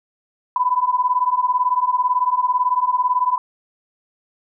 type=beating tone pair; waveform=sine; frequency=987.8 / 1005.8 Hz; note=B5 / B5; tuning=0 / +31 cents; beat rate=18 Hz; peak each=-19 / -18 dBFS; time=0.56-3.38 s; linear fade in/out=2 ms; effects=none